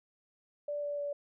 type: tone with pitch steps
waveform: sine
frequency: 584 / 580 / 576 Hz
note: D5 / D5 / D5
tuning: -10 / -22 / -34 cents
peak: -33 dBFS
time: 0.68-1.13 s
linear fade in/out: 5 ms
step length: 150 ms
effects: none